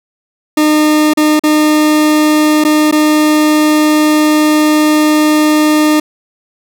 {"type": "tone with dropouts", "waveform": "40% pulse", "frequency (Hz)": 304.8, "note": "D#4", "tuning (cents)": -36, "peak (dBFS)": -6, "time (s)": [0.57, 6], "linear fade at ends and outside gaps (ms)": 5, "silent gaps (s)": [[1.136, 1.172], [1.395, 1.436], [2.64, 2.648], [2.913, 2.924]], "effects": []}